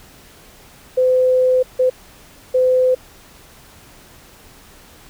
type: tone bursts at uneven times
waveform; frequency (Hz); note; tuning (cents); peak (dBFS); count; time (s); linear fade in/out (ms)
sine; 510; C5; -44; -11; 3; 0.97-1.63 / 1.79-1.9 / 2.54-2.95; 10
effects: pink hiss -45 dBFS RMS until 5.09 s